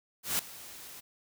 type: noise with ADSR envelope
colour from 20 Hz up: white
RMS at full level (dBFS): -28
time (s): 0.23-1.01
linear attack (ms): 160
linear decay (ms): 4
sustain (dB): -19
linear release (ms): 18
effects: none